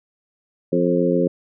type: harmonic tone with a mistuned harmonic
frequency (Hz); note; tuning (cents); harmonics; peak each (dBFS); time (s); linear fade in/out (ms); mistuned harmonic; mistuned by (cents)
87.31; F2; 0; 2 / 3 / 4 / 5 / 6; -22 / -22 / -22 / -22 / -22; 0.72-1.28; 10; 6; +24
effects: none